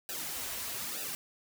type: noise with flanger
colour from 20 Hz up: white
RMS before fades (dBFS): -38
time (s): 0.09-1.15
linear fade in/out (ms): 0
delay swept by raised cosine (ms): 0.91 to 6.71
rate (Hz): 1.1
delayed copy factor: -0.9
effects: none